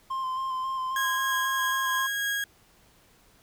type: tone with vibrato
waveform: triangle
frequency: 1046.5 Hz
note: C6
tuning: in tune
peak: -26 dBFS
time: 0.1-2.07 s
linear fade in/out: 10 ms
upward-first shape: square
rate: 3.7 Hz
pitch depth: 18 cents each way
type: tone with tremolo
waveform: 35% pulse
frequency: 1642 Hz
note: G#6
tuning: 20 cents flat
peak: -24 dBFS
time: 0.96-2.44 s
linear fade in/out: 2 ms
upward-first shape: triangle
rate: 3.2 Hz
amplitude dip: 25%
effects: pink hiss -60 dBFS RMS until 3.42 s